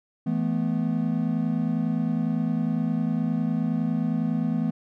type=chord; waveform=triangle; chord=E suspended fourth; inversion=none; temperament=equal with one note detuned; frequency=164.81 / 217.1 / 246.9 Hz; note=E3 / A3 / B3; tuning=0 / -23 / 0 cents; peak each=-25 dBFS; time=0.26-4.71 s; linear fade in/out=10 ms; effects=none